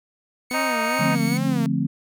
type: tone with tremolo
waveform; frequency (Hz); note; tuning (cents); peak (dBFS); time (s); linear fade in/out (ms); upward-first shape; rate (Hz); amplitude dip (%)
sawtooth; 2217; C#7; 0; -24; 0.5-1.38; 10; triangle; 2.6; 40
type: tone with vibrato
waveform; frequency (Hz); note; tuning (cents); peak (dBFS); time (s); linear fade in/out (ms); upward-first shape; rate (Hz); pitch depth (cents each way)
sawtooth; 246.9; B3; 0; -23; 0.51-1.66; 0; sine; 2.4; 150
type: harmonic tone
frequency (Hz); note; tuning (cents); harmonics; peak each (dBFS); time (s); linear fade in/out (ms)
311.1; D#4; 0; 2 / 3 / 4 / 5 / 6 / 7 / 8 / 9; -27 / -27 / -28 / -30 / -36 / -33 / -35 / -37; 0.53-1.16; 20
type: chord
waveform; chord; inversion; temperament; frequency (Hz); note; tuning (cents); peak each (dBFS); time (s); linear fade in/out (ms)
sine; D minor seventh; none; equal; 146.83 / 174.61 / 220 / 261.6; D3 / F3 / A3 / C4; 0 / 0 / 0 / 0; -25; 0.99-1.87; 10
effects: none